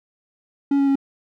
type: tone with pitch steps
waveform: triangle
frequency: 280.2 / 277.3 / 274.4 Hz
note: C#4 / C#4 / C#4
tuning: +19 / +1 / -17 cents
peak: -13 dBFS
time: 0.71-0.956 s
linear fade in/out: 5 ms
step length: 82 ms
effects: none